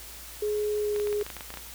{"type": "tone with pitch glide", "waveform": "sine", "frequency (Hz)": [420, 415.2], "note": ["G#4", "G#4"], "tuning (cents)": [19, 0], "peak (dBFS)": -25, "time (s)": [0.42, 1.23], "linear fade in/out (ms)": 5, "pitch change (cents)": -19, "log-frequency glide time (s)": [0.77, 0.98]}
{"type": "clicks", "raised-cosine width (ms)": 0.3, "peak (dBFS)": -22, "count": 12, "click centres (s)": [0.962, 0.999, 1.072, 1.128, 1.212, 1.265, 1.302, 1.367, 1.408, 1.504, 1.54, 1.573]}
{"effects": ["added 58 Hz sine -49 dBFS peak until 1.74 s", "white hiss -44 dBFS RMS until 1.74 s"]}